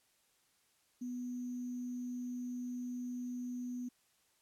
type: tone with sample-and-hold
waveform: sine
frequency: 246.9 Hz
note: B3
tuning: in tune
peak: -38 dBFS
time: 1.01-3.89 s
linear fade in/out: 10 ms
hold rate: 6300 Hz
effects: white hiss -73 dBFS RMS until 4.41 s + low-pass 12000 Hz 12 dB/octave